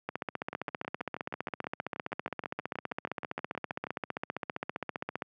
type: two click trains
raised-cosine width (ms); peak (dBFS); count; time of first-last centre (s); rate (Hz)
0.5; -23 / -18; 22 / 79; 0.53-3.869 / 0.09-5.222; 6.29 / 15.2
effects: high-pass 150 Hz 12 dB/octave